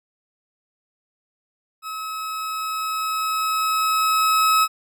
40% pulse tone with level ramp, 1285 Hz, E6, 45 cents flat, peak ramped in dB -28 to -13 dBFS, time 1.82-4.68 s, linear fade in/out 50 ms, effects none

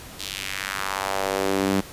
sawtooth tone with high-pass filter sweep, 97 Hz, G2, 18 cents flat, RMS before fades -26 dBFS, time 0.19-1.81 s, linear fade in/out 10 ms, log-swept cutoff 3800 to 210 Hz, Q 1.7, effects pink hiss -41 dBFS RMS until 1.92 s + resampled to 32000 Hz

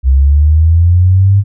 sine linear sweep, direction up, 64 to 101.6 Hz, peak -4 dBFS, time 0.03-1.44 s, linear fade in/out 50 ms, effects none

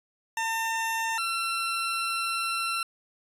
20% pulse tone pair in turn, 903 / 1353 Hz, A5 / E6, +45 / +45 cents, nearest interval perfect fifth, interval 700 cents, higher second, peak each -22 dBFS, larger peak neither, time 0.37-1.18 / 1.18-2.83 s, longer second, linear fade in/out 2 ms, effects resampled to 32000 Hz

